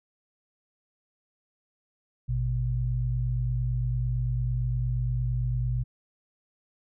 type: tone pair together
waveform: sine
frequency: 54.68 / 123.47 Hz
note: A1 / B2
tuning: -10 / 0 cents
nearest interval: octave + major second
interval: 1410 cents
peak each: -29 / -26 dBFS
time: 2.28-5.84 s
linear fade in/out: 20 ms
effects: none